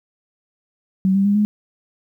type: tone with pitch steps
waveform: sine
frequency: 190 / 196.25 / 202.7 / 209.4 Hz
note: F#3 / G3 / G#3 / G#3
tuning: +46 / +2 / -42 / +15 cents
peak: -13 dBFS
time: 1.05-1.45 s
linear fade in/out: 0 ms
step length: 100 ms
effects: 9-bit